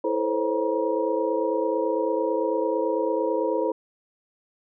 sine tone cluster, 328.2 / 438.9 / 514 / 543 / 951 Hz, E4 / A4 / C5 / C#5 / A#5, -8 / -4 / -31 / -36 / +34 cents, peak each -28 / -27 / -26 / -31 / -31 dBFS, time 0.04-3.72 s, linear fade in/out 5 ms, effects none

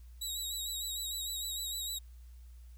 20% pulse tone with vibrato, 3856 Hz, B7, 42 cents flat, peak -30 dBFS, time 0.21-1.99 s, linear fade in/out 10 ms, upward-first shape sine, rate 6.6 Hz, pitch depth 50 cents each way, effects added 60 Hz sine -49 dBFS peak until 2.77 s + white hiss -70 dBFS RMS until 2.77 s

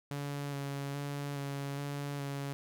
sawtooth tone with vibrato, 141.4 Hz, C#3, 35 cents sharp, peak -32 dBFS, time 0.11-2.53 s, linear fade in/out 0 ms, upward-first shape square, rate 1.2 Hz, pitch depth 16 cents each way, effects none

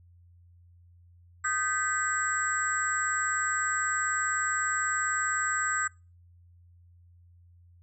sine tone cluster, 1240 / 1544 / 1703 / 1971 / 7680 Hz, D#6 / G6 / G#6 / B6 / B8, -6 / -27 / +43 / -4 / -49 cents, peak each -31 / -30 / -39 / -36 / -32 dBFS, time 1.44-5.88 s, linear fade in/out 10 ms, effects noise-tail reverb RT60 0.3 s tail -25 dB re dry + added 87 Hz sine -54 dBFS peak until 7.82 s

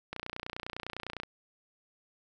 click train, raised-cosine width 0.3 ms, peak -21 dBFS, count 34, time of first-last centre 0.13-1.234 s, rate 29.9 Hz, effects none

